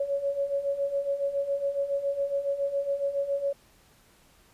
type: beating tone pair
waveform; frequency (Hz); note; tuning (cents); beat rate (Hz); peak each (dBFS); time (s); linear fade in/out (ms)
sine; 554.4 / 561.6; C#5 / C#5; 0 / +22; 7.2; -32 / -27; 0-3.53; 5
effects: pink hiss -60 dBFS RMS until 4.53 s + resampled to 32000 Hz